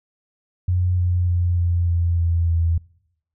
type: tone with pitch steps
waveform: sine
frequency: 90.2 / 89.01 / 87.83 / 86.68 / 85.53 / 84.4 / 83.29 Hz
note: F#2 / F2 / F2 / F2 / F2 / E2 / E2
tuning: -44 / +33 / +10 / -12 / -36 / +41 / +18 cents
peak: -16 dBFS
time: 0.68-2.78 s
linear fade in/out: 5 ms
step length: 300 ms
effects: noise-tail reverb RT60 0.8 s tail -24 dB re dry